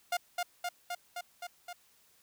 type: tone with echo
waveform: sawtooth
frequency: 707 Hz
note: F5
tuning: 21 cents sharp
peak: -25 dBFS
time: 0.12-0.17 s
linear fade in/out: 5 ms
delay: 260 ms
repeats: 6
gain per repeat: -2 dB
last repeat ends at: 1.73 s
effects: white hiss -66 dBFS RMS until 2.22 s